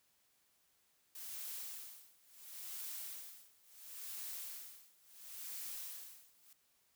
blue noise with tremolo, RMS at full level -45 dBFS, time 1.15-6.53 s, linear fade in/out 2 ms, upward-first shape sine, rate 0.72 Hz, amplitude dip 95%, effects white hiss -75 dBFS RMS until 6.95 s

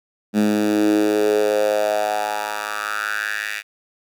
10% pulse tone with high-pass filter sweep, 105.2 Hz, G#2, 23 cents sharp, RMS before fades -20 dBFS, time 0.33-3.63 s, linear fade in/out 50 ms, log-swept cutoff 210 to 2100 Hz, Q 4.7, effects none

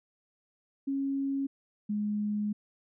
sine tone pair in turn, 274.4 / 208.8 Hz, C#4 / G#3, -17 / +10 cents, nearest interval perfect fourth, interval 473 cents, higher first, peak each -28 dBFS, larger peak neither, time 0.87-1.47 / 1.89-2.53 s, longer second, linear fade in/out 10 ms, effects none

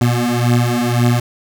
25% pulse beating tone pair, 119.7 / 121.6 Hz, A#2 / B2, +46 / -26 cents, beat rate 1.9 Hz, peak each -12 dBFS, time 0.01-1.2 s, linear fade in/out 5 ms, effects none

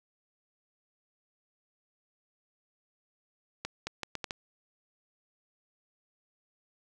accelerating click train, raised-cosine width 0.2 ms, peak -17 dBFS, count 6, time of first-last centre 3.65-4.308 s, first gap 220 ms, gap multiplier 0.74, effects none

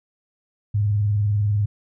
sine tone with vibrato, 103.4 Hz, G#2, 7 cents flat, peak -17 dBFS, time 0.74-1.66 s, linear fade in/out 10 ms, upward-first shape triangle, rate 20 Hz, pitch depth 120 cents each way, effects none

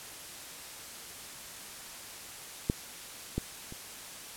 clicks, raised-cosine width 3 ms, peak -13 / -17 / -30 dBFS, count 3, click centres 2.699 / 3.38 / 3.724 s, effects white hiss -45 dBFS RMS until 4.36 s + low-pass 12000 Hz 12 dB/octave

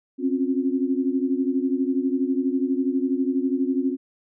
sine tone cluster, 262.4 / 274.6 / 357.6 Hz, C4 / C#4 / F4, +5 / -16 / +41 cents, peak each -23 / -24 / -29 dBFS, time 0.18-3.97 s, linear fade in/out 50 ms, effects none

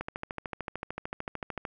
click train, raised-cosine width 0.5 ms, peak -19 dBFS, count 23, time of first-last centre 0.01-1.652 s, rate 13.4 Hz, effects none

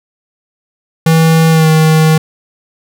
square tone with pitch glide, 162 to 157.84 Hz, E3 to D#3, -30 to +25 cents, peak -6 dBFS, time 1.06-2.18 s, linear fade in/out 5 ms, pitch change -45 cents, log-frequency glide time 1.5-1.68 s, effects none

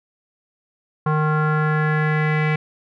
square tone with low-pass filter sweep, 153.7 Hz, D#3, 21 cents flat, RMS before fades -19 dBFS, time 1.06-2.56 s, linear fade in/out 5 ms, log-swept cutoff 1200 to 2200 Hz, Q 4.5, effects none

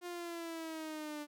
sawtooth linear sweep, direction down, 354.9 to 293.7 Hz, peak -37 dBFS, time 0.01-1.27 s, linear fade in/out 50 ms, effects none

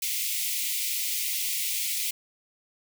white high-pass noise, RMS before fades -29 dBFS, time 0.02-2.11 s, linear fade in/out 5 ms, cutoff 2000 Hz, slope 96 dB/octave, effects none

